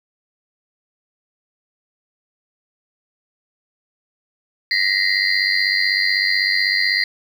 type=tone cluster; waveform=sine; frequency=1877 / 1973 / 2069 / 4168 / 4666 Hz; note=A#6 / B6 / C7 / C8 / D8; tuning=+11 / -2 / -20 / -7 / -12 cents; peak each=-22 dBFS; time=4.71-7.04 s; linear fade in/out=2 ms; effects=7-bit